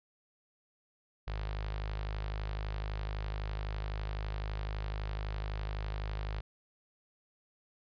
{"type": "tone with notch filter", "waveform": "sawtooth", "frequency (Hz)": 51.91, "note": "G#1", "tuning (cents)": 0, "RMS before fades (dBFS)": -37, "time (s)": [1.27, 6.41], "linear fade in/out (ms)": 10, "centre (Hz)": 250, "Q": 0.6, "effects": ["resampled to 11025 Hz"]}